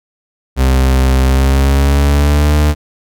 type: tone with pitch glide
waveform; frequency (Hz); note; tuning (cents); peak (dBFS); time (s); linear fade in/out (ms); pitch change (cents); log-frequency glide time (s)
40% pulse; 65.41 to 74.7; C2 to D2; 0 to +30; -7; 0.56-2.75; 50; +230; 1.22-2.55
effects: none